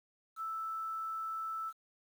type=tone with quantisation; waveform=sine; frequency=1318.5 Hz; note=E6; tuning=in tune; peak=-36 dBFS; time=0.36-1.73 s; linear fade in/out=50 ms; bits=10; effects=none